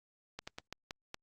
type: slowing click train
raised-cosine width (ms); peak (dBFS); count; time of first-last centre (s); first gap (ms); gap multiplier
0.2; -24; 6; 0.39-1.144; 85; 1.29
effects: Opus 48 kbps